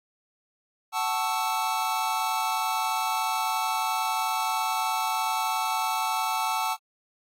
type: chord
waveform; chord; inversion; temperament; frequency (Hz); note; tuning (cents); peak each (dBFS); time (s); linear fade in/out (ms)
square; F# minor seventh; none; equal with one note detuned; 749 / 880 / 1108.7 / 1318.5; F#5 / A5 / C#6 / E6; +21 / 0 / 0 / 0; -32 / -29 / -34 / -32; 0.92-6.77; 50
effects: AAC 48 kbps